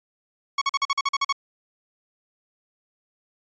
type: tone bursts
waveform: sawtooth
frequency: 1108.7 Hz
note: C#6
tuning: in tune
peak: -16 dBFS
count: 10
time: 0.58-1.326 s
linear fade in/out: 5 ms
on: 35 ms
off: 44 ms
effects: resampled to 16000 Hz